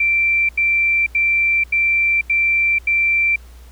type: tone bursts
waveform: sine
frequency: 2349 Hz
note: D7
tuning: in tune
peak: -13 dBFS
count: 6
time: 0-3.36 s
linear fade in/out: 5 ms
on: 490 ms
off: 84 ms
effects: added 60 Hz sine -38 dBFS peak until 3.71 s + pink hiss -50 dBFS RMS until 3.71 s